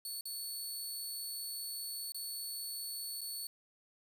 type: tone with dropouts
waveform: 15% pulse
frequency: 4435 Hz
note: C#8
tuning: in tune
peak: -33 dBFS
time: 0.05-3.47 s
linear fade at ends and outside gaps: 2 ms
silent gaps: 0.21-0.254 / 2.121-2.145 / 3.209-3.214 s
effects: 10-bit